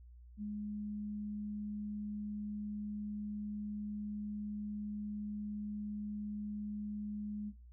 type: tone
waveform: sine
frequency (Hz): 208.6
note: G#3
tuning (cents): +8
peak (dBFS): -38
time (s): 0.37-7.53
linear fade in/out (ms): 50
effects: noise-tail reverb RT60 0.3 s tail -19 dB re dry + added 60 Hz sine -53 dBFS peak until 7.72 s